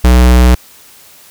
square tone, 61.8 Hz, B1, 2 cents sharp, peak -4 dBFS, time 0.04-0.55 s, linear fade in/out 5 ms, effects white hiss -40 dBFS RMS until 1.3 s

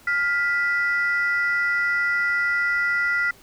sine tone pair together, 1408.7 / 1975.5 Hz, F6 / B6, +15 / 0 cents, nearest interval tritone, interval 585 cents, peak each -21 dBFS, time 0.07-3.31 s, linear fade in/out 5 ms, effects tanh soft clip ceiling -14 dBFS + pink hiss -51 dBFS RMS until 3.42 s

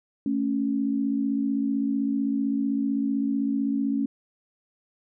sine tone pair together, 221.5 / 277.2 Hz, A3 / C#4, +12 / 0 cents, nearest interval major third, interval 388 cents, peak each -27 / -24 dBFS, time 0.26-4.06 s, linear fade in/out 2 ms, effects none

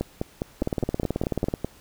two click trains, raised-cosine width 2 ms, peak -11 / -12 dBFS, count 18 / 9, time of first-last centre 0.62-1.539 / 0.01-1.646 s, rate 18.5 / 4.89 Hz, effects pink hiss -53 dBFS RMS until 1.8 s

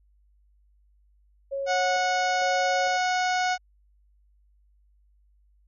sine tone with tremolo, 550 Hz, C#5, 14 cents flat, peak -27 dBFS, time 1.51-2.98 s, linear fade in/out 20 ms, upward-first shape square, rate 1.1 Hz, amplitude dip 45%
harmonic tone, 733 Hz, F#5, 16 cents flat, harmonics 1 / 2 / 3 / 4 / 5 / 6 / 7 / 8 / 9, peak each -24 / -29 / -33 / -39 / -41 / -40 / -38 / -44 / -40 dBFS, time 1.66-3.58 s, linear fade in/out 50 ms
effects added 50 Hz sine -59 dBFS peak until 5.67 s

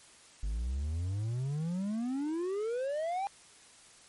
triangle exponential sweep, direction up, 49 to 812 Hz, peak -29 dBFS, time 0.43-3.27 s, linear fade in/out 0 ms, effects white hiss -57 dBFS RMS until 4.08 s + MP3 48 kbps

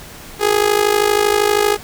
sawtooth tone with amplitude modulation, 415.3 Hz, G#4, in tune, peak -5 dBFS, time 0.39-1.78 s, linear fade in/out 50 ms, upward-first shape sine, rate 52.7 Hz, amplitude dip 80%, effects pink hiss -36 dBFS RMS until 1.83 s

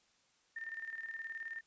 sine tone with tremolo, 1809 Hz, A6, 48 cents sharp, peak -39 dBFS, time 0.56-1.61 s, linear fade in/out 5 ms, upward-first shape square, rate 19 Hz, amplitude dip 60%, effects white hiss -72 dBFS RMS until 1.66 s + resampled to 16000 Hz

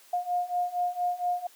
sine beating tone pair, 710 / 714.3 Hz, F5 / F5, +28 / +39 cents, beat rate 4.3 Hz, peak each -30 / -28 dBFS, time 0.13-1.47 s, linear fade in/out 5 ms, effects white hiss -56 dBFS RMS until 1.55 s + high-pass 400 Hz 12 dB/octave

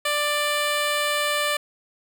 10% pulse tone, 590 Hz, D5, 8 cents sharp, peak -13 dBFS, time 0.05-1.57 s, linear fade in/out 5 ms, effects none

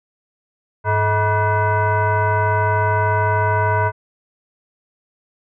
sine tone with frequency modulation, 433.3 Hz, A4, 27 cents flat, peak -14 dBFS, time 0.84-3.92 s, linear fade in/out 50 ms, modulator 535 Hz, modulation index 1.9, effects none

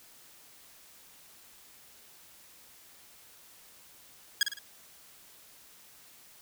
15% pulse tone with echo, 1649 Hz, G#6, 13 cents flat, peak -15 dBFS, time 4.41-4.43 s, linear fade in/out 2 ms, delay 53 ms, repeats 3, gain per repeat -7 dB, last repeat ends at 4.589 s, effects white hiss -56 dBFS RMS until 6.41 s

